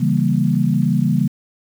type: chord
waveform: sine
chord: C# diminished seventh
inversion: none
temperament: equal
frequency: 138.59 / 164.81 / 196 / 233.1 Hz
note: C#3 / E3 / G3 / Bb3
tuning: 0 / 0 / 0 / 0 cents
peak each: -19 / -19 / -19 / -20 dBFS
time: 0-1.28 s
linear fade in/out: 10 ms
effects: 7-bit